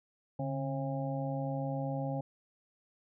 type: harmonic tone with a mistuned harmonic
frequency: 135.2 Hz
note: C#3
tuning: 43 cents flat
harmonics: 1 / 2 / 4 / 5 / 6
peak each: -35 / -39 / -39 / -45 / -42 dBFS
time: 0.39-2.21 s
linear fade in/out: 5 ms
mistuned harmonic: 1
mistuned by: +95 cents
effects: none